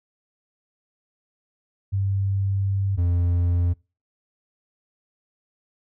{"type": "tone pair in turn", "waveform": ["sine", "triangle"], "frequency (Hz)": [98, 87.31], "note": ["G2", "F2"], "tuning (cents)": [0, 0], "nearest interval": "major second", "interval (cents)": 200, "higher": "first", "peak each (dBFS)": [-20, -16], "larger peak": "second", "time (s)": [[1.92, 2.97], [2.97, 3.74]], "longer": "first", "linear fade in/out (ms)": 20, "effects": ["noise-tail reverb RT60 0.3 s tail -24 dB re dry"]}